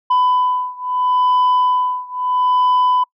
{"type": "beating tone pair", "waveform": "sine", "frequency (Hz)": [1000, 1000.76], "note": ["B5", "B5"], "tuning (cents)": [21, 23], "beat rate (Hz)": 0.76, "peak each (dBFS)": [-14, -15], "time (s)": [0.1, 3.04], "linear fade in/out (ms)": 10, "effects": ["noise-tail reverb RT60 0.1 s tail -26 dB re dry", "tanh soft clip ceiling -10 dBFS"]}